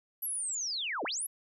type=linear two-way sweep; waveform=sine; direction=down then up; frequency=11840 to 246.9 to 11840 Hz; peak=-32 dBFS; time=0.22-1.27 s; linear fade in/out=10 ms; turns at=1.04 s; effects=none